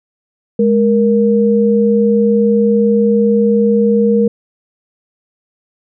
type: tone pair together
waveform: sine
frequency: 208.9 / 468.6 Hz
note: G#3 / A#4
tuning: +10 / +9 cents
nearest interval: octave + major second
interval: 1399 cents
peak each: -11 dBFS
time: 0.59-4.28 s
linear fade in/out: 5 ms
effects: none